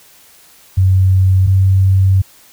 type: tone pair in turn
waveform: sine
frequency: 94.2 / 95.51 Hz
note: F#2 / G2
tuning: +32 / -45 cents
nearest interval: unison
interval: 23 cents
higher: second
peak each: -7 dBFS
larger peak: neither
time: 0.77-1.47 / 1.47-2.22 s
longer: second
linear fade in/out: 10 ms
effects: white hiss -45 dBFS RMS until 2.52 s